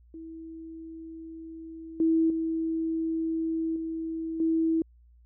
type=tone with level steps; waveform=sine; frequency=324.8 Hz; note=E4; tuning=26 cents flat; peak=-39 / -20 / -26 / -30 / -22 dBFS; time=0.14-4.82 s; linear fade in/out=2 ms; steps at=2 / 2.3 / 3.76 / 4.4 s; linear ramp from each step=2 ms; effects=added 59 Hz sine -54 dBFS peak until 5.25 s